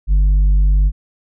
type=tone with tanh clipping; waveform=sine; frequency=49 Hz; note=G1; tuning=in tune; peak=-10 dBFS; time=0.07-0.92 s; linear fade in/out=50 ms; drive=4 dB; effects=none